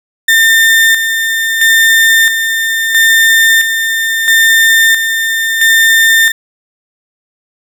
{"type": "tone with tremolo", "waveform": "35% pulse", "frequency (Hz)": 1805, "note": "A6", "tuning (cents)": 44, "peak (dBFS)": -3, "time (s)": [0.28, 6.32], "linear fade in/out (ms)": 5, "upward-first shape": "square", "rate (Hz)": 0.75, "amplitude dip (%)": 50, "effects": []}